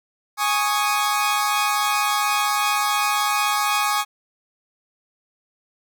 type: chord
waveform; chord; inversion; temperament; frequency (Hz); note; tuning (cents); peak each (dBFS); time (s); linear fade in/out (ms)
sawtooth; Ab suspended fourth; none; equal; 830.6 / 1108.7 / 1244.5; Ab5 / Db6 / Eb6; 0 / 0 / 0; -19 / -20 / -20; 0.37-4.05; 50
effects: none